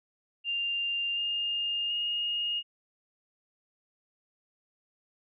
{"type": "tone with pitch steps", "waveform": "sine", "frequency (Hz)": [2794, 2823, 2853], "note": ["F7", "F7", "F7"], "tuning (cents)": [0, 18, 36], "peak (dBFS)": -28, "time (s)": [0.44, 2.63], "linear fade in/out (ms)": 50, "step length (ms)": 730, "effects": []}